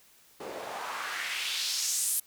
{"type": "noise with band-pass filter sweep", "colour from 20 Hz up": "white", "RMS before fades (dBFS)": -33, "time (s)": [0.4, 2.2], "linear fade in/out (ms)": 5, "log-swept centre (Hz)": [420, 11000], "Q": 2, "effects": ["white hiss -60 dBFS RMS until 2.26 s"]}